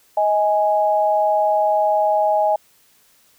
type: tone pair together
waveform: sine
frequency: 630.4 / 830.6 Hz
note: D#5 / G#5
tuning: +23 / 0 cents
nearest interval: perfect fourth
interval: 477 cents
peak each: -17 dBFS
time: 0.17-2.56 s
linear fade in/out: 5 ms
effects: white hiss -56 dBFS RMS until 3.38 s